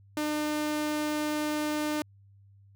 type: tone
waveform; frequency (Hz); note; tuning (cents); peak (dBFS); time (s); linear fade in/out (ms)
sawtooth; 301.6; D4; +46; -24; 0.17-2.02; 2
effects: added 99 Hz sine -54 dBFS peak until 2.75 s